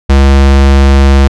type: tone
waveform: square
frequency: 68.5 Hz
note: C#2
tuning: 20 cents flat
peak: -3 dBFS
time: 0.09-1.28 s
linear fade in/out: 10 ms
effects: low-pass 6000 Hz 12 dB/octave